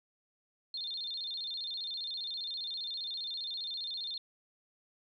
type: tone with vibrato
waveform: sine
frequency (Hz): 3900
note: B7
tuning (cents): -23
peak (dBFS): -36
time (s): 0.74-4.18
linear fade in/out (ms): 2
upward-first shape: square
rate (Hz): 15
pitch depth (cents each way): 140
effects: none